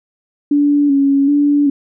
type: tone with vibrato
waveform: sine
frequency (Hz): 283.3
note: C#4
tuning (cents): +38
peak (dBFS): -9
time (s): 0.51-1.7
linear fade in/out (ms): 5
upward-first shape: square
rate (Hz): 1.3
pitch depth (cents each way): 36
effects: none